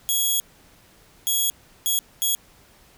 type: tone bursts at uneven times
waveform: 5% pulse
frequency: 3340 Hz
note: G#7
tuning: 9 cents sharp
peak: -12 dBFS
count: 4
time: 0.09-0.4 / 1.27-1.5 / 1.86-1.99 / 2.22-2.35 s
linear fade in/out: 0 ms
effects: pink hiss -54 dBFS RMS until 2.97 s